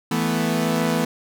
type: chord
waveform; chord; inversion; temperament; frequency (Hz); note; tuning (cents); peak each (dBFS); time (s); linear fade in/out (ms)
sawtooth; E suspended fourth; none; equal; 164.81 / 220 / 246.9; E3 / A3 / B3; 0 / 0 / 0; -20; 0.11-1.05; 5
effects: none